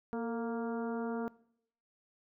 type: harmonic tone with a mistuned harmonic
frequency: 233.1 Hz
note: A#3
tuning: in tune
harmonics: 1 / 2 / 3 / 4 / 5 / 6 / 7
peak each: -36 / -38 / -44 / -46 / -51 / -49 / -61 dBFS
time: 0.13-1.28 s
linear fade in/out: 0 ms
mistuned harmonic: 2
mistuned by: -44 cents
effects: noise-tail reverb RT60 0.7 s tail -21 dB re dry